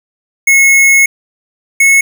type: tone pair in turn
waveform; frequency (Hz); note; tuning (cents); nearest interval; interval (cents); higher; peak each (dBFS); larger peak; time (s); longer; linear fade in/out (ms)
square; 2180 / 2191; C#7 / C#7; -29 / -21; unison; 8; second; -5; neither; 0.47-1.06 / 1.8-2.01; first; 5
effects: none